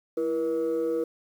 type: tone pair together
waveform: sine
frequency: 332.5 / 479.1 Hz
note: E4 / A#4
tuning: +15 / +47 cents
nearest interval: tritone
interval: 632 cents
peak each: -27 / -24 dBFS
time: 0.17-1.04 s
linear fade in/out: 5 ms
effects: tanh soft clip ceiling -21 dBFS + 9-bit